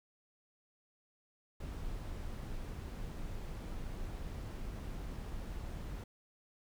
brown noise, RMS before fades -42 dBFS, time 1.6-6.04 s, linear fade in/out 5 ms, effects none

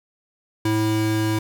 square tone pair together, 108.69 / 325.7 Hz, A2 / E4, -21 / -21 cents, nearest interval octave + perfect fifth, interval 1900 cents, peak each -23 dBFS, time 0.65-1.39 s, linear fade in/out 5 ms, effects none

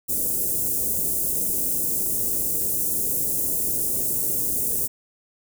white band-stop noise, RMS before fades -24 dBFS, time 0.08-4.88 s, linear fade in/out 20 ms, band 500 to 8000 Hz, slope 24 dB/octave, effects none

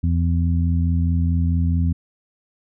harmonic tone, 84.6 Hz, E2, 45 cents sharp, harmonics 1 / 2 / 3, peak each -17 / -23 / -27 dBFS, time 0.03-1.93 s, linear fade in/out 10 ms, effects none

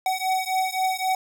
square beating tone pair, 751 / 754.8 Hz, F#5 / F#5, +26 / +34 cents, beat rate 3.8 Hz, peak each -26 dBFS, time 0.06-1.15 s, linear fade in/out 2 ms, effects none

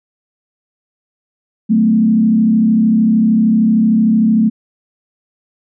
sine tone with frequency modulation, 220 Hz, A3, in tune, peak -8 dBFS, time 1.69-4.5 s, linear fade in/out 20 ms, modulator 33.2 Hz, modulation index 0.72, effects none

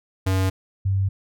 square / sine tone pair in turn, 94.6 / 96.98 Hz, F#2 / G2, +39 / -18 cents, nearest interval unison, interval 43 cents, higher second, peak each -19 / -18 dBFS, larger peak second, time 0.26-0.5 / 0.85-1.09 s, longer neither, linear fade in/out 10 ms, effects none

